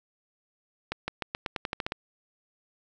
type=accelerating click train; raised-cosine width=0.3 ms; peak=-14 dBFS; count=11; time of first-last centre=0.92-1.921 s; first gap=160 ms; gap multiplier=0.89; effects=none